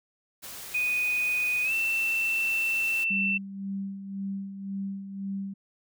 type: noise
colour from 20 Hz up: white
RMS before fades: -41 dBFS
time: 0.42-3.05 s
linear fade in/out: 20 ms
type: tone with pitch glide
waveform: sine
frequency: 2484 to 2678 Hz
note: D#7 to E7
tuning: -3 to +27 cents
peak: -24 dBFS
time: 0.74-3.38 s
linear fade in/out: 10 ms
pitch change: +130 cents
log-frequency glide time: 1.64-1.72 s
type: tone with tremolo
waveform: sine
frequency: 196 Hz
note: G3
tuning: in tune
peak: -29 dBFS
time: 3.1-5.54 s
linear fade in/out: 10 ms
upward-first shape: sine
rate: 1.9 Hz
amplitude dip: 60%
effects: none